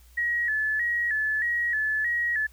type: tone with vibrato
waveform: sine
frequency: 1813 Hz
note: A#6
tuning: 49 cents flat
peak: -23 dBFS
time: 0.17-2.47 s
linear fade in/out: 10 ms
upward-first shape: square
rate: 1.6 Hz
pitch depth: 81 cents each way
effects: added 60 Hz sine -51 dBFS peak until 2.52 s + white hiss -60 dBFS RMS until 2.52 s